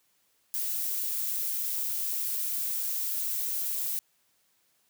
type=noise; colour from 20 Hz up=violet; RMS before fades=-31 dBFS; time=0.54-3.99 s; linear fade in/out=0 ms; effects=white hiss -70 dBFS RMS until 4.89 s + high-pass 60 Hz 12 dB/octave